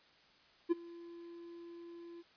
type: tone with ADSR envelope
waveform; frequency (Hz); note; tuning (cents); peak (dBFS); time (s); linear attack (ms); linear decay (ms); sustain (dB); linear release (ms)
triangle; 341.3; F4; -40; -23; 0.69-2.23; 27; 18; -23; 29
effects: white hiss -65 dBFS RMS until 2.36 s + resampled to 11025 Hz